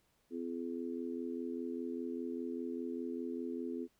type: harmonic tone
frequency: 85 Hz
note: F2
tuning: 46 cents flat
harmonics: 3 / 4 / 5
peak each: -40 / -42 / -44 dBFS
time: 0.3-3.88 s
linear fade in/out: 50 ms
effects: pink hiss -75 dBFS RMS until 3.99 s